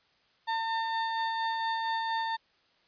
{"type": "tone with tremolo", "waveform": "35% pulse", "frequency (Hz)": 903, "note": "A5", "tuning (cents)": 45, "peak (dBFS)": -26, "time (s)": [0.47, 2.37], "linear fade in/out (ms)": 20, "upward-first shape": "sine", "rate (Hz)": 4.3, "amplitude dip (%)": 25, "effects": ["white hiss -67 dBFS RMS until 2.87 s", "resampled to 11025 Hz"]}